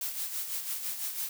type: noise with tremolo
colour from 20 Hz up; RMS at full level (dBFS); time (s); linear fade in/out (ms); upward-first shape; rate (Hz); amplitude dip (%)
blue; -33; 0.01-1.29; 2; sine; 6; 55
effects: none